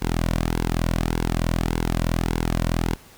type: tone with flanger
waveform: sawtooth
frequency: 41.55 Hz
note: E1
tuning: 15 cents sharp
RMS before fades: -23 dBFS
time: 0.01-2.96 s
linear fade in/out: 20 ms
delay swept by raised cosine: 1.6 to 2.43 ms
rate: 1.7 Hz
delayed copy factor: -0.6
effects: pink hiss -49 dBFS RMS until 3.17 s